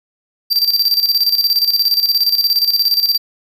square tone with tremolo, 4699 Hz, D8, in tune, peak -10 dBFS, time 0.5-3.18 s, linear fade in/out 20 ms, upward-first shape square, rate 17 Hz, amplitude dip 65%, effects none

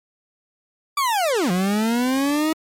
40% pulse linear two-way sweep, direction down then up, 1181 to 174.61 to 320 Hz, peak -17 dBFS, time 0.97-2.53 s, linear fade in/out 5 ms, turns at 1.51 s, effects MP3 64 kbps

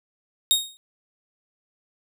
sawtooth tone with exponential decay, 3729 Hz, A#7, in tune, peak -10 dBFS, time 0.51-0.77 s, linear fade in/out 0 ms, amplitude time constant 56 ms, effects none

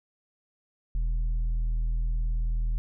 triangle tone with tanh clipping, 40.52 Hz, E1, 29 cents flat, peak -25 dBFS, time 0.95-2.78 s, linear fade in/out 0 ms, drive 9 dB, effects none

